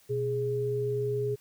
sine tone pair together, 123.47 / 415.3 Hz, B2 / G#4, 0 / 0 cents, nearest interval octave + major sixth, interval 2100 cents, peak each -32 / -28 dBFS, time 0.09-1.36 s, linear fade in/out 20 ms, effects white hiss -61 dBFS RMS until 1.4 s

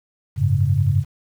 sine chord, F# suspended second, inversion none, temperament equal, 92.5 / 103.83 / 138.59 Hz, F#2 / G#2 / C#3, 0 / 0 / 0 cents, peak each -20 / -19 / -19 dBFS, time 0.36-1.05 s, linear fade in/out 50 ms, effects 8-bit

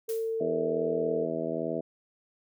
sine tone, 449.6 Hz, A4, 37 cents sharp, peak -28 dBFS, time 0.08-1.26 s, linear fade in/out 20 ms
blue noise with exponential decay, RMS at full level -39 dBFS, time 0.09-0.4 s, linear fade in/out 0 ms, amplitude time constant 67 ms
harmonic tone, 81.2 Hz, E2, 26 cents flat, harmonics 2 / 3 / 4 / 5 / 6 / 7 / 8, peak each -40 / -37 / -36 / -37 / -36 / -39 / -34 dBFS, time 0.4-1.81 s, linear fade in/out 10 ms
effects none

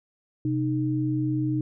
sine tone pair together, 128.59 / 307.8 Hz, C3 / D#4, -30 / -19 cents, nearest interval octave + minor third, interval 1511 cents, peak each -26 / -25 dBFS, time 0.45-1.61 s, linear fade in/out 2 ms, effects none

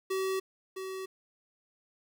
square tone pair in turn, 381.1 / 379.6 Hz, G4 / F#4, -49 / +44 cents, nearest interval unison, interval 7 cents, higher first, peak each -30 / -37 dBFS, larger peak first, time 0.1-0.4 / 0.76-1.06 s, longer neither, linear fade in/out 10 ms, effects 10-bit

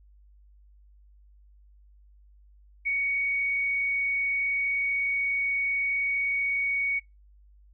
sine tone with frequency modulation, 2236 Hz, C#7, 14 cents sharp, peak -24 dBFS, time 2.85-7 s, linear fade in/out 20 ms, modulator 56.7 Hz, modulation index 0.33, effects noise-tail reverb RT60 0.2 s tail -23 dB re dry + added 50 Hz sine -53 dBFS peak until 7.73 s

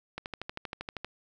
click train, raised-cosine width 0.3 ms, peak -20 dBFS, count 12, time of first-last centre 0.18-1.046 s, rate 12.7 Hz, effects none

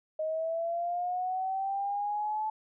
sine linear sweep, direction up, 622.3 to 870 Hz, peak -29 dBFS, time 0.19-2.5 s, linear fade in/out 5 ms, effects none

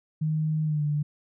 sine tone with pitch glide, 155.56 to 148.11 Hz, D#3 to D3, 0 to +15 cents, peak -23 dBFS, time 0.21-1.03 s, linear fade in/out 10 ms, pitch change -85 cents, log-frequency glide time 0.64-0.83 s, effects none

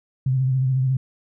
sine tone with vibrato, 130.81 Hz, C3, in tune, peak -17 dBFS, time 0.26-0.97 s, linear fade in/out 5 ms, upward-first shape sine, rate 14 Hz, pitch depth 44 cents each way, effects none

